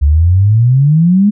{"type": "exponential sweep", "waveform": "sine", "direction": "up", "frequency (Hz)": [68.9, 213.1], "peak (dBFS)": -5, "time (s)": [0.01, 1.31], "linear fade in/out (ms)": 20, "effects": []}